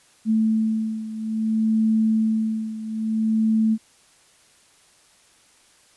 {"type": "beating tone pair", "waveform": "sine", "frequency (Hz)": [220, 220.59], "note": ["A3", "A3"], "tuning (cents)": [0, 5], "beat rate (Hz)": 0.59, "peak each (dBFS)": [-20, -24], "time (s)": [0.25, 3.78], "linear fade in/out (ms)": 50, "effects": ["white hiss -56 dBFS RMS until 5.96 s", "resampled to 24000 Hz"]}